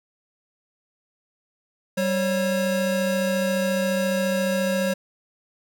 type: tone pair together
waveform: square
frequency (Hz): 193.1 / 544.9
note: G3 / C#5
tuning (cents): -26 / -30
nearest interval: octave + tritone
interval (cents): 1796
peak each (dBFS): -25 / -24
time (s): 1.97-4.94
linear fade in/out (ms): 10
effects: none